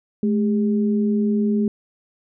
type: tone pair together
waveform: sine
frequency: 213.2 / 402.5 Hz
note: G#3 / G4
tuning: +46 / +46 cents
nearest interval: major seventh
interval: 1100 cents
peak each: -17 / -25 dBFS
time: 0.23-1.68 s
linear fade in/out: 2 ms
effects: none